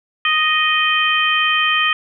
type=harmonic tone; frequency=622.3 Hz; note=D#5; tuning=in tune; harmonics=2 / 3 / 4 / 5; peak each=-19 / -19 / -19 / -19 dBFS; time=0.25-1.93 s; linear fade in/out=2 ms; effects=none